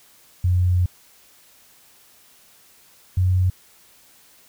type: tone pair in turn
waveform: sine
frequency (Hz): 89.8 / 91.9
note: F2 / F#2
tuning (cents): +49 / -11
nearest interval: unison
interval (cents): 40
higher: second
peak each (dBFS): -15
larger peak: neither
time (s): 0.44-0.86 / 3.17-3.5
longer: first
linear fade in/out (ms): 5
effects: white hiss -53 dBFS RMS until 4.48 s